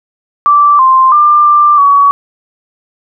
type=tone with pitch steps; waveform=sine; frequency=1167 / 1047 / 1192 / 1185 / 1130 Hz; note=D6 / C6 / D6 / D6 / C#6; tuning=-11 / +1 / +25 / +15 / +33 cents; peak=-3 dBFS; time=0.46-2.11 s; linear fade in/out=0 ms; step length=330 ms; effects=none